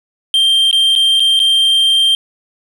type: tone with dropouts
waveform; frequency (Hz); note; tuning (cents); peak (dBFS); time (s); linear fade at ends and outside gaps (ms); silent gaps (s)
triangle; 3166; G7; +17; -7; 0.34-2.15; 1; 0.712-0.728 / 0.953-0.96 / 1.197-1.203 / 1.393-1.4
effects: 8-bit